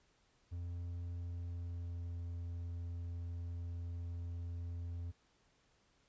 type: tone with pitch glide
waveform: triangle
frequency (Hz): 86.7 to 85.85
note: F2 to F2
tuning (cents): -12 to -29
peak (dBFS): -38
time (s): 0.51-5.12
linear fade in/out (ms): 20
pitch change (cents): -17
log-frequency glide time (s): 1.1-2.25
effects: pink hiss -73 dBFS RMS until 6.08 s + resampled to 16000 Hz